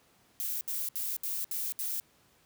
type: noise bursts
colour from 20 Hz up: violet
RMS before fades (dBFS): -34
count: 6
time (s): 0.4-2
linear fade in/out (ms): 0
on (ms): 210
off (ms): 68
effects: pink hiss -65 dBFS RMS until 2.45 s + high-pass 80 Hz 12 dB/octave